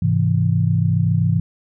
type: chord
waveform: sine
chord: Ab augmented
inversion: none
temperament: equal with one note detuned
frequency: 103.83 / 131.27 / 164.81 Hz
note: Ab2 / C3 / E3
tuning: 0 / +6 / 0 cents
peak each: -18 / -20 / -18 dBFS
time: 0.02-1.4 s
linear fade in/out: 5 ms
effects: none